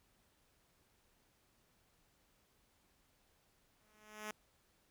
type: tone with exponential growth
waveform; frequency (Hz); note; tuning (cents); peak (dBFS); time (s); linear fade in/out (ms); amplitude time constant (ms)
5% pulse; 213.1; G#3; +45; -29; 3.8-4.31; 2; 110
effects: pink hiss -74 dBFS RMS until 4.9 s